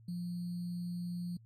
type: tone with sample-and-hold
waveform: sine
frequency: 175.6 Hz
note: F3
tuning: 10 cents sharp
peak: -36 dBFS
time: 0.08-1.37 s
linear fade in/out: 5 ms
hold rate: 4410 Hz
effects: added 113 Hz sine -56 dBFS peak until 1.45 s + AAC 48 kbps